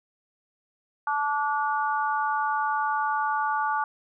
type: harmonic tone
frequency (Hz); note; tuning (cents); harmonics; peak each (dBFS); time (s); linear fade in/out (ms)
290; D4; -22; 3 / 4 / 5; -26 / -28 / -30; 1.07-3.84; 2
effects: none